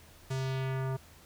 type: tone with low-pass filter sweep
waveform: square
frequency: 132.4 Hz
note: C3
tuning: 21 cents sharp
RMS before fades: -33 dBFS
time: 0.3-0.97 s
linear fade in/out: 10 ms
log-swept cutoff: 8300 to 1000 Hz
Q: 1.3
effects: added 81 Hz sine -58 dBFS peak until 1.25 s + pink hiss -57 dBFS RMS until 1.25 s